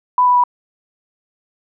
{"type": "tone with pitch steps", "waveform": "sine", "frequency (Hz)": [995, 987.6, 980.2], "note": ["B5", "B5", "B5"], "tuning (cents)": [13, 0, -13], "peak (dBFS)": -9, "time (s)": [0.18, 0.438], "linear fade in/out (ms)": 2, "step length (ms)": 86, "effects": []}